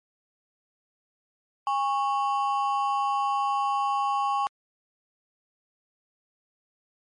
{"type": "ring-modulated tone", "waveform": "triangle", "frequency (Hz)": 959, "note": "A#5", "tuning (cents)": 49, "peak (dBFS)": -18, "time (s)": [1.67, 4.47], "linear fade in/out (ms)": 0, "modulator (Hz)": 144, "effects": ["MP3 48 kbps"]}